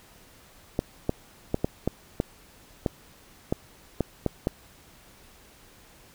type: clicks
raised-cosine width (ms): 2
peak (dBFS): -10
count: 11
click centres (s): 0.791 / 1.094 / 1.544 / 1.645 / 1.876 / 2.201 / 2.862 / 3.525 / 4.007 / 4.263 / 4.471
effects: pink hiss -54 dBFS RMS until 6.14 s